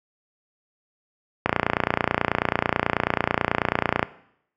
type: click train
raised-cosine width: 0.5 ms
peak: -3 dBFS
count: 76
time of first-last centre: 1.46-4.028 s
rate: 29.2 Hz
effects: noise-tail reverb RT60 0.7 s tail -17 dB re dry + high-pass 80 Hz 12 dB/octave